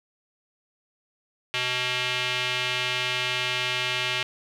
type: tone with band-pass filter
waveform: square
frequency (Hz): 125.6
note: B2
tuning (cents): +30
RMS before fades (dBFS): -27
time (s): 1.54-4.23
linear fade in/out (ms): 0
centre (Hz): 2800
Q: 2.4
effects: none